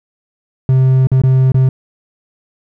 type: tone with dropouts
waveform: triangle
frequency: 130.81 Hz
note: C3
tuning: in tune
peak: -5 dBFS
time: 0.69-1.69 s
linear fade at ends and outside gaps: 2 ms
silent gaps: 1.071-1.116 / 1.217-1.236 / 1.519-1.544 s
effects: none